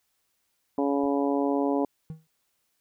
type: harmonic tone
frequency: 140.7 Hz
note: C#3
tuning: 26 cents sharp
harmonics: 2 / 3 / 4 / 5 / 6 / 7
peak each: -25 / -29 / -31 / -33 / -35 / -36 dBFS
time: 0.78-1.85 s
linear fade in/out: 2 ms
type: clicks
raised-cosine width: 2 ms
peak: -34 / -35 dBFS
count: 2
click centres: 1.037 / 1.056 s
type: tone with exponential decay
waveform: triangle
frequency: 158.8 Hz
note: D#3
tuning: 36 cents sharp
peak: -29 dBFS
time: 2.1-2.27 s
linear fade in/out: 0 ms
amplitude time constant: 35 ms
effects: white hiss -74 dBFS RMS until 2.8 s